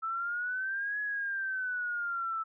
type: exponential two-way sweep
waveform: sine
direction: up then down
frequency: 1312 to 1691 to 1312 Hz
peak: -31 dBFS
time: 0.02-2.44 s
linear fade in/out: 20 ms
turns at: 1 s
effects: none